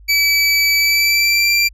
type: tone with pitch glide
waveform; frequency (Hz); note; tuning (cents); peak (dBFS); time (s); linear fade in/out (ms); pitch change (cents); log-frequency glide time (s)
25% pulse; 2300 to 2362; D7 to D7; -37 to +9; -8; 0.08-1.69; 20; +46; 0.79-1.53
effects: added 50 Hz sine -39 dBFS peak until 1.73 s + resampled to 32000 Hz